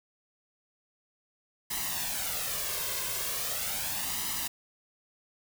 white noise with flanger, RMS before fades -33 dBFS, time 1.7-4.48 s, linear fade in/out 10 ms, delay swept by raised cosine 1 to 1.92 ms, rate 0.39 Hz, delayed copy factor +0.65, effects none

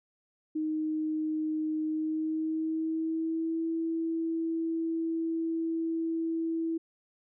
sine tone with pitch glide, 311.1 to 327.7 Hz, D#4 to E4, 0 to -10 cents, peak -28 dBFS, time 0.55-6.78 s, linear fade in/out 10 ms, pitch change +90 cents, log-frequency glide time 1.84-3.66 s, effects none

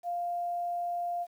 sine tone with quantisation, 698.5 Hz, F5, in tune, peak -30 dBFS, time 0.03-1.27 s, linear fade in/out 50 ms, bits 10, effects none

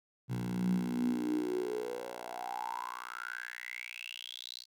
10% pulse tone with high-pass filter sweep, 60.6 Hz, B1, 32 cents flat, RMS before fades -37 dBFS, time 0.28-4.66 s, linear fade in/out 50 ms, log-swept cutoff 130 to 4400 Hz, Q 9.9, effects none

